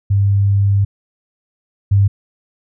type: tone pair in turn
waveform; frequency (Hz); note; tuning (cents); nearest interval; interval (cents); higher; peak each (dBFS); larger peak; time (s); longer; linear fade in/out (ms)
sine; 99.7 / 99.7; G2 / G2; +30 / +30; unison; 0; neither; -10 / -8; second; 0.1-0.85 / 1.91-2.08; first; 10
effects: none